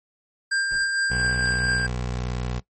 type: tone with tremolo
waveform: square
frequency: 1593 Hz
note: G6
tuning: 27 cents sharp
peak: -21 dBFS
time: 0.51-1.87 s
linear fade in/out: 10 ms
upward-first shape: sine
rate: 4.4 Hz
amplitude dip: 35%
type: noise with exponential decay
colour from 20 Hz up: brown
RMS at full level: -35 dBFS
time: 0.71-1.02 s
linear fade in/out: 5 ms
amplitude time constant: 66 ms
type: tone with pitch glide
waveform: 20% pulse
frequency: 61.74 to 61.35 Hz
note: B1 to B1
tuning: 0 to -11 cents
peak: -21 dBFS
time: 1.1-2.6 s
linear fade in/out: 10 ms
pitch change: -11 cents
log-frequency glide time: 1.44-2.47 s
effects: noise-tail reverb RT60 0.1 s tail -18 dB re dry + MP3 32 kbps